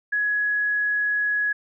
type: tone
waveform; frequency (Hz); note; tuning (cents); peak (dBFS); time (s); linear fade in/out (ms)
sine; 1678; G#6; +17; -20; 0.12-1.53; 10
effects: none